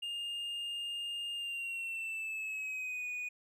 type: tone with pitch glide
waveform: triangle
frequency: 2821 to 2470 Hz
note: F7 to D#7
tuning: +17 to -13 cents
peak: -35 dBFS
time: 0.02-3.29 s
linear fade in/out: 10 ms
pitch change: -230 cents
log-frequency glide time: 1.35-3.08 s
effects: none